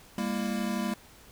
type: tone cluster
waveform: square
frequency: 201 / 233.3 / 334.5 Hz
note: G3 / A#3 / E4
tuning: +44 / +2 / +25 cents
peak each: -32 / -33 / -39 dBFS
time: 0.18-0.94 s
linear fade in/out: 2 ms
effects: pink hiss -54 dBFS RMS until 1.31 s